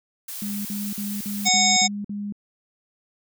blue noise, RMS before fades -34 dBFS, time 0.28-1.48 s, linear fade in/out 5 ms
sine tone bursts, 204.5 Hz, G#3, 26 cents flat, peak -27 dBFS, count 7, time 0.42-2.324 s, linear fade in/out 2 ms, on 230 ms, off 49 ms
harmonic tone, 740 Hz, F#5, in tune, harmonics 1 / 3 / 5 / 7 / 9 / 10, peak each -23 / -23 / -23 / -23 / -23 / -23 dBFS, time 1.45-1.88 s, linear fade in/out 20 ms
effects none

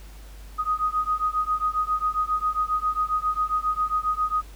sine beating tone pair, 1244.5 / 1251.9 Hz, D#6 / D#6, 0 / +10 cents, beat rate 7.4 Hz, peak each -25 dBFS, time 0.58-4.42 s, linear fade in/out 20 ms, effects added 50 Hz sine -40 dBFS peak until 4.55 s + pink hiss -51 dBFS RMS until 4.55 s

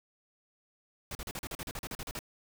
pink noise bursts, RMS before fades -39 dBFS, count 14, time 1.11-2.191 s, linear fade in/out 2 ms, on 41 ms, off 39 ms, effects none

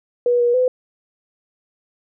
sine tone with pitch steps, 485.5 / 479.9 / 506 Hz, B4 / B4 / B4, -30 / -50 / +42 cents, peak -13 dBFS, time 0.26-0.68 s, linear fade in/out 2 ms, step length 140 ms, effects none

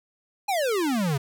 square exponential sweep, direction down, 844 to 129.9 Hz, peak -23 dBFS, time 0.48-1.18 s, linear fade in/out 10 ms, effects none

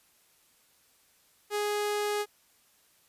sawtooth tone, 415.3 Hz, G#4, in tune, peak -24 dBFS, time 1.5-2.26 s, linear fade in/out 50 ms, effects white hiss -65 dBFS RMS until 3.08 s + resampled to 32000 Hz

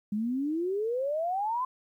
sine exponential sweep, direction up, 202.2 to 1046.5 Hz, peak -27 dBFS, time 0.12-1.65 s, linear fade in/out 5 ms, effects 11-bit

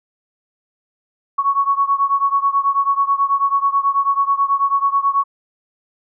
sine beating tone pair, 1108.7 / 1117.9 Hz, C#6 / C#6, 0 / +14 cents, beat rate 9.2 Hz, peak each -16 / -18 dBFS, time 1.38-5.24 s, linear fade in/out 10 ms, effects none

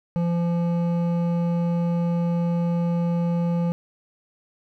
triangle tone with hard clipping, 171.4 Hz, F3, 32 cents flat, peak -22 dBFS, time 0.16-3.72 s, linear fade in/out 0 ms, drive 14 dB, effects none

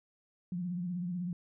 sine tone with vibrato, 177.3 Hz, F3, 26 cents sharp, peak -33 dBFS, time 0.52-1.33 s, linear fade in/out 2 ms, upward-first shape sine, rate 16 Hz, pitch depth 69 cents each way, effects none

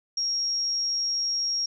sine tone, 5588 Hz, F8, in tune, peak -24 dBFS, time 0.17-1.66 s, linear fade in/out 5 ms, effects none

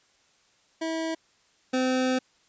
25% pulse tone pair in turn, 324.1 / 257.2 Hz, E4 / C4, -29 / -30 cents, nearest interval major third, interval 401 cents, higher first, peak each -24 / -19 dBFS, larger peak second, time 0.81-1.15 / 1.73-2.19 s, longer second, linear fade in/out 10 ms, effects white hiss -64 dBFS RMS until 2.48 s + resampled to 16000 Hz

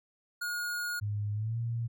square tone, 1437 Hz, F6, 49 cents sharp, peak -33 dBFS, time 0.41-1 s, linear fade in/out 10 ms
sine tone with pitch glide, 103.83 to 116.55 Hz, G#2 to A#2, 0 to 0 cents, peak -30 dBFS, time 1.01-1.88 s, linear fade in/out 20 ms, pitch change +200 cents, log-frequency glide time 1.33-1.58 s
effects none

